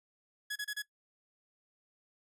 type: tone bursts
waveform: sawtooth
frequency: 1683 Hz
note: G#6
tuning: 23 cents sharp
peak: -31 dBFS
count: 4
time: 0.5-0.823 s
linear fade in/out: 10 ms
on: 59 ms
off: 29 ms
effects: noise-tail reverb RT60 0.1 s tail -20 dB re dry + resampled to 32000 Hz